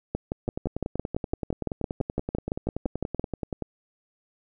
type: two click trains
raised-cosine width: 2 ms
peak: -16 / -13 dBFS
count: 34 / 19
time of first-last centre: 0.48-3.623 / 0.15-3.196 s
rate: 10.5 / 5.91 Hz
effects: none